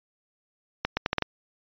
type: accelerating click train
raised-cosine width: 0.3 ms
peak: -8 dBFS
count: 6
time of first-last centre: 0.85-1.223 s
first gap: 120 ms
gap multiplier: 0.76
effects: resampled to 11025 Hz